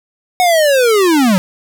square linear sweep, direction down, 740 to 175.4 Hz, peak -9 dBFS, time 0.4-1.38 s, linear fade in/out 0 ms, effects none

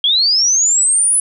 sine linear sweep, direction up, 3222 to 10190 Hz, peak -10 dBFS, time 0.04-1.2 s, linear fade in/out 2 ms, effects none

